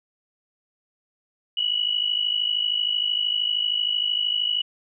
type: tone pair together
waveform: sine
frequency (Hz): 2917 / 2970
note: F#7 / F#7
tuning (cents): -25 / +6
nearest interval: unison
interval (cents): 31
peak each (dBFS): -23 / -25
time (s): 1.57-4.62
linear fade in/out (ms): 5
effects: none